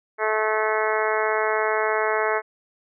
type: harmonic tone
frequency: 216.7 Hz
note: A3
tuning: 26 cents flat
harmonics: 2 / 3 / 4 / 5 / 6 / 7 / 8 / 9 / 10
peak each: -25 / -27 / -28 / -29 / -30 / -30 / -31 / -32 / -32 dBFS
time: 0.18-2.42 s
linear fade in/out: 50 ms
effects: none